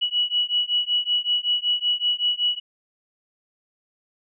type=beating tone pair; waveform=sine; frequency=2931 / 2936.3 Hz; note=F#7 / F#7; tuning=-17 / -14 cents; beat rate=5.3 Hz; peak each=-23 dBFS; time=0.01-2.6 s; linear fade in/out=20 ms; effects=none